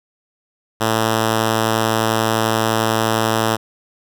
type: tone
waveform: 5% pulse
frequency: 111.4 Hz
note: A2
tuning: 22 cents sharp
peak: -4 dBFS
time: 0.8-3.57 s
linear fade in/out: 20 ms
effects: none